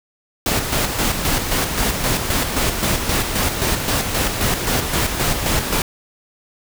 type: noise with tremolo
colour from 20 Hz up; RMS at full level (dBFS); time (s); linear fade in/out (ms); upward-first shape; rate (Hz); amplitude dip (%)
pink; -18; 0.46-5.82; 2; square; 3.8; 45
effects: none